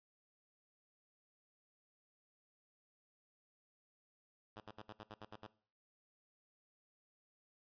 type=tone bursts; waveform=5% pulse; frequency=107.2 Hz; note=A2; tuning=45 cents flat; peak=-38 dBFS; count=9; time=4.56-5.467 s; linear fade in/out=5 ms; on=43 ms; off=65 ms; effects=noise-tail reverb RT60 0.5 s tail -20 dB re dry + resampled to 11025 Hz